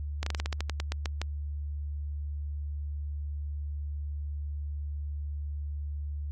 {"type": "slowing click train", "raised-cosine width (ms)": 0.2, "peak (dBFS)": -15, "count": 13, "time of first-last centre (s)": [0.23, 1.216], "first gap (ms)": 34, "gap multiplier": 1.15, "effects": ["added 73 Hz sine -32 dBFS peak until 6.31 s", "AAC 48 kbps"]}